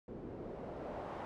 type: noise with low-pass filter sweep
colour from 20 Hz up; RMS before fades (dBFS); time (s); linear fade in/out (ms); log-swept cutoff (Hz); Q
white; -45; 0.08-1.25; 0; 340 to 840; 1.5
effects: none